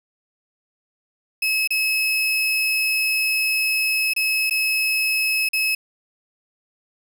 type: tone with dropouts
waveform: 35% pulse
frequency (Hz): 2580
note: E7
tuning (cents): -38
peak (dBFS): -17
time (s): 1.42-5.75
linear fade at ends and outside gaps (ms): 5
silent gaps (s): 1.675-1.705 / 4.136-4.163 / 4.498-4.508 / 5.489-5.532
effects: 8-bit